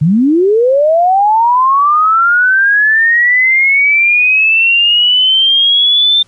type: linear sweep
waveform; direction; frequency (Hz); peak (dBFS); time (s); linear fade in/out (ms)
sine; up; 138.59 to 3587; -6; 0.01-6.23; 10
effects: pink hiss -50 dBFS RMS until 6.27 s + resampled to 22050 Hz